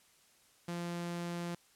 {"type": "tone", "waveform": "sawtooth", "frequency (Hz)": 172.7, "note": "F3", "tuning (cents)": -19, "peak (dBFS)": -33, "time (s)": [0.68, 1.55], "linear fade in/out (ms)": 5, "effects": ["white hiss -66 dBFS RMS until 1.75 s", "low-pass 11000 Hz 12 dB/octave"]}